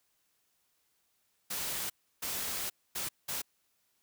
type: noise bursts at uneven times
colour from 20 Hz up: white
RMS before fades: -36 dBFS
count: 4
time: 1.5-1.9 / 2.22-2.7 / 2.95-3.09 / 3.28-3.42 s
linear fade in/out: 10 ms
effects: white hiss -75 dBFS RMS until 4.02 s